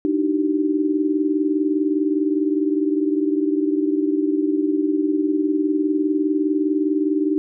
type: tone cluster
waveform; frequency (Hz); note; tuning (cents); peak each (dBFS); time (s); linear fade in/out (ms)
sine; 299.3 / 319.1 / 384.2; D4 / D#4 / G4; +33 / +44 / -35; -19 / -23 / -24; 0.05-7.38; 0
effects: none